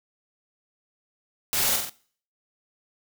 white noise with echo, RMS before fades -25 dBFS, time 1.53-1.76 s, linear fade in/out 0 ms, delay 45 ms, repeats 3, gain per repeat -4 dB, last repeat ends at 1.895 s, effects noise-tail reverb RT60 0.5 s tail -21 dB re dry

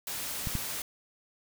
white noise, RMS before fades -36 dBFS, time 0.07-0.82 s, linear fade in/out 2 ms
clicks, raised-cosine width 5 ms, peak -21 / -19 dBFS, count 2, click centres 0.472 / 0.553 s
effects none

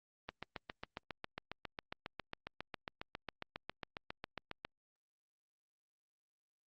click train, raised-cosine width 0.3 ms, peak -25 dBFS, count 33, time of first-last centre 0.29-4.65 s, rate 7.34 Hz, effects low-pass 5000 Hz 12 dB/octave + Opus 32 kbps

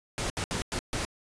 pink noise bursts at uneven times, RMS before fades -31 dBFS, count 5, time 0.18-0.3 / 0.37-0.44 / 0.51-0.62 / 0.72-0.79 / 0.93-1.05 s, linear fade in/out 0 ms, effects resampled to 22050 Hz

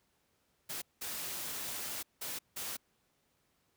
white noise bursts at uneven times, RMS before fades -40 dBFS, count 4, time 0.69-0.82 / 1.01-2.03 / 2.21-2.39 / 2.56-2.77 s, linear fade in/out 10 ms, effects pink hiss -75 dBFS RMS until 3.76 s + high-pass 60 Hz 12 dB/octave

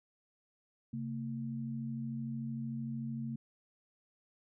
sine tone pair together, 134.2 / 227.5 Hz, C3 / A#3, +44 / -42 cents, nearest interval major sixth, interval 914 cents, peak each -40 / -38 dBFS, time 0.93-3.36 s, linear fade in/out 5 ms, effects none

